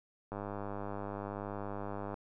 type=click train; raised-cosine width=1 ms; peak=-26 dBFS; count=185; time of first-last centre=0.32-2.142 s; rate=101 Hz; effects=none